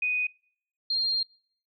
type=tone pair in turn; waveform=sine; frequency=2489 / 4204 Hz; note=D#7 / C8; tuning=0 / +7 cents; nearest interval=major sixth; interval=907 cents; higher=second; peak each=-24 dBFS; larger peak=neither; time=0.02-0.27 / 0.9-1.23 s; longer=second; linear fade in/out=5 ms; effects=noise-tail reverb RT60 0.6 s tail -25 dB re dry